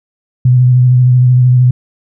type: tone with vibrato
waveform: sine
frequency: 125.6 Hz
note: B2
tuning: 30 cents sharp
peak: -4 dBFS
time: 0.45-1.71 s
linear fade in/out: 5 ms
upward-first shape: sine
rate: 13 Hz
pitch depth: 26 cents each way
effects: none